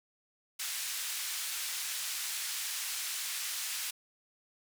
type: band-pass noise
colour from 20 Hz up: white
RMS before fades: -37 dBFS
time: 0.59-3.91 s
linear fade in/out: 10 ms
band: 1600 to 11000 Hz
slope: 12 dB/octave
effects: none